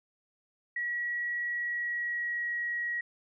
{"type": "tone with pitch glide", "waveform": "sine", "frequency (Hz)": [1921, 1905.5], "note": ["B6", "A#6"], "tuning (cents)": [-48, 38], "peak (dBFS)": -30, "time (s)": [0.76, 3.01], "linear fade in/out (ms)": 5, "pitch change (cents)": -14, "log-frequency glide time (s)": [1.49, 2.5], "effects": []}